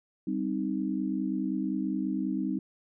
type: chord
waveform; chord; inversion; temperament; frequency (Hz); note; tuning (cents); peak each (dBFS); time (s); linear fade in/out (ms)
sine; C minor; second; equal; 196 / 261.6 / 311.1; G3 / C4 / Eb4; 0 / 0 / 0; -32; 0.27-2.59; 5
effects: none